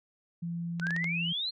sine tone with pitch glide, 170 to 168.92 Hz, F3 to E3, -46 to +43 cents, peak -32 dBFS, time 0.42-1.33 s, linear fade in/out 10 ms, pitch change -11 cents, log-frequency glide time 0.85-0.94 s
clicks, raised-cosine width 0.2 ms, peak -22 dBFS, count 5, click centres 0.798 / 0.869 / 0.907 / 0.964 / 1.043 s
sine exponential sweep, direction up, 1458 to 4264 Hz, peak -30 dBFS, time 0.81-1.51 s, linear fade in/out 20 ms
effects none

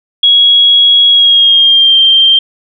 sine tone with pitch glide, 3322 to 3163 Hz, G#7 to G7, 0 to +15 cents, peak -3 dBFS, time 0.23-2.39 s, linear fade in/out 5 ms, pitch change -85 cents, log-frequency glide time 1.09-1.97 s, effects none

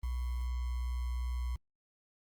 sine tone with sample-and-hold, 61.3 Hz, B1, 12 cents flat, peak -32 dBFS, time 0.03-1.56 s, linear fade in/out 5 ms, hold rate 1050 Hz, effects Opus 24 kbps

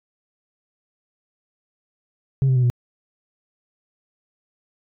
sine tone with pitch steps, 134.6 / 130.17 / 125.88 / 121.73 Hz, C3 / C3 / B2 / B2, +49 / -9 / +33 / -25 cents, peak -12 dBFS, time 2.42-2.7 s, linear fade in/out 0 ms, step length 70 ms, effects tanh soft clip ceiling -13 dBFS

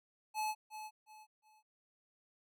square tone with echo, 860 Hz, A5, 40 cents flat, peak -35 dBFS, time 0.34-0.55 s, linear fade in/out 50 ms, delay 360 ms, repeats 3, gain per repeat -10 dB, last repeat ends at 1.63 s, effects none

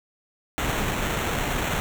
pink noise with sample-and-hold, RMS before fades -26 dBFS, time 0.58-1.8 s, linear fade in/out 0 ms, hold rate 4900 Hz, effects none

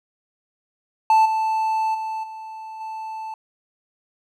triangle tone with level steps, 880 Hz, A5, in tune, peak -10 / -17 / -23 / -31 / -27 dBFS, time 1.1-3.34 s, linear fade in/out 2 ms, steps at 1.25 / 1.94 / 2.23 / 2.8 s, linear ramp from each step 10 ms, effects none

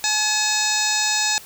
harmonic tone with a mistuned harmonic, 853 Hz, G#5, 46 cents sharp, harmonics 1 / 2 / 3 / 4 / 5 / 6 / 7 / 8 / 9, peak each -27 / -27 / -27 / -27 / -27 / -27 / -27 / -27 / -27 dBFS, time 0.04-1.38 s, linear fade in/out 0 ms, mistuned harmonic 4, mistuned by +140 cents, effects white hiss -42 dBFS RMS until 1.45 s

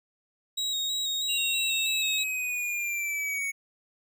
35% pulse tone with vibrato, 3796 Hz, A#7, 31 cents sharp, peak -26 dBFS, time 0.57-2.24 s, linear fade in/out 10 ms, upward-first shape square, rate 3.1 Hz, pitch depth 20 cents each way
square linear sweep, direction down, 2794 to 2217 Hz, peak -29 dBFS, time 1.28-3.52 s, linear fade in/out 20 ms
effects none

